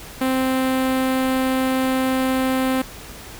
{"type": "tone with notch filter", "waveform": "sawtooth", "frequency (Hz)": 261, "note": "C4", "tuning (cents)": -4, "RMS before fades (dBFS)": -20, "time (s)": [0.21, 2.82], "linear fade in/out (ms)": 5, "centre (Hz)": 5800, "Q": 1.1, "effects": ["added 50 Hz sine -46 dBFS peak until 3.39 s", "pink hiss -38 dBFS RMS until 3.39 s"]}